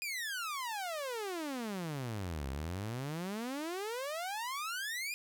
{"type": "exponential two-way sweep", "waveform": "sawtooth", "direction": "down then up", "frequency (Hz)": [2491, 64.7, 2491], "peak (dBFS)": -33, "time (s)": [0.02, 5.14], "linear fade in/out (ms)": 0, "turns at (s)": 2.49, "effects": []}